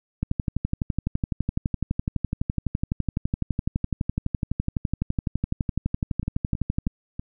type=two click trains; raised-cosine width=5 ms; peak=-11 / -18 dBFS; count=80 / 4; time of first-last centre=0.23-6.869 / 6.23-7.195 s; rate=11.9 / 3.11 Hz; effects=none